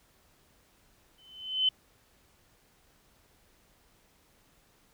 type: tone with exponential growth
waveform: sine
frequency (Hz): 3047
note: G7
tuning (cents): -50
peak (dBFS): -20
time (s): 1.18-1.69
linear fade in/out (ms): 5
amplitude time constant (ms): 110
effects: pink hiss -65 dBFS RMS until 4.93 s